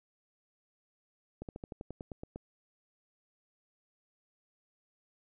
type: slowing click train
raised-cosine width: 2 ms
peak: -28 dBFS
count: 11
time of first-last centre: 1.42-2.36 s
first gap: 68 ms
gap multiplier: 1.07
effects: none